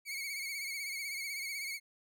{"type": "tone with vibrato", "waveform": "sawtooth", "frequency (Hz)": 2217, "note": "C#7", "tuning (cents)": 0, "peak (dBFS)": -34, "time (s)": [0.05, 1.8], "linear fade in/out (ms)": 50, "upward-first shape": "sine", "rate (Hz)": 16, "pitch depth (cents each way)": 63, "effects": []}